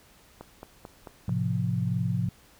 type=click train; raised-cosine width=1 ms; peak=-26 dBFS; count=5; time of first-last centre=0.41-1.293 s; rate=4.53 Hz
type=chord; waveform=sine; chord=F major; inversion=first; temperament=just; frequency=109.13 / 130.96 / 174.61 Hz; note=A2 / C3 / F3; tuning=-14 / +2 / 0 cents; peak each=-29 dBFS; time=1.28-2.29 s; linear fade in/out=5 ms
effects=pink hiss -57 dBFS RMS until 2.59 s